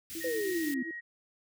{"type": "band-stop noise", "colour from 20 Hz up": "white", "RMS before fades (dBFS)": -42, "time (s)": [0.1, 0.74], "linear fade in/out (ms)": 0, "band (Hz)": [300, 1800], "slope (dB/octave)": 24}
{"type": "tone with tremolo", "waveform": "sine", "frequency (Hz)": 329.6, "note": "E4", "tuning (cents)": 0, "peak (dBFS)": -35, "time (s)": [0.15, 0.91], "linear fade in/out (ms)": 2, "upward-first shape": "triangle", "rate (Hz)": 9.8, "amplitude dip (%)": 90}
{"type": "tone with pitch glide", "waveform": "sine", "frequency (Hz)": [1864.7, 1890.7], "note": ["A#6", "A#6"], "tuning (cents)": [0, 24], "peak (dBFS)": -38, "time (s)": [0.2, 1.01], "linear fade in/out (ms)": 20, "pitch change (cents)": 24, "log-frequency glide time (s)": [0.34, 0.6]}
{"type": "exponential sweep", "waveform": "sine", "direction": "down", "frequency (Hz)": [517, 245.7], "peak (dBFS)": -30, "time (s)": [0.24, 0.83], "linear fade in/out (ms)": 5}
{"effects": []}